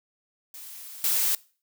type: noise with level steps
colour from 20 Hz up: blue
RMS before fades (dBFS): -42 / -24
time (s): 0.54-1.35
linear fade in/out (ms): 2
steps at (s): 1.04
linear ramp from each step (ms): 2
effects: noise-tail reverb RT60 0.4 s tail -22 dB re dry